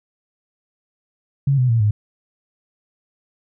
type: tone with pitch steps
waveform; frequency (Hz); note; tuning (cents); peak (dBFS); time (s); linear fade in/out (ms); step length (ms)
sine; 138.59 / 126.36 / 115.2 / 105.03; C#3 / B2 / A#2 / G#2; 0 / +40 / -20 / +20; -13; 1.47-1.91; 5; 110
effects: none